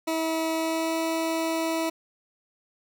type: tone with pitch glide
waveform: 20% pulse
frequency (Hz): 323 to 325.6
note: E4 to E4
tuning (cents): -35 to -21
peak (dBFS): -20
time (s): 0.07-1.9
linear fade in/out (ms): 10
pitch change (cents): +14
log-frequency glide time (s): 0.54-0.96
effects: none